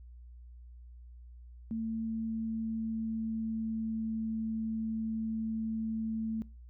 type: tone with pitch glide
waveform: sine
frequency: 224.1 to 222 Hz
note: A3 to A3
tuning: +32 to +16 cents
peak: -32 dBFS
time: 1.71-6.42 s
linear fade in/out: 0 ms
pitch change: -16 cents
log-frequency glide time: 1.87-4.24 s
effects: noise-tail reverb RT60 0.3 s tail -22 dB re dry + added 60 Hz sine -48 dBFS peak until 6.69 s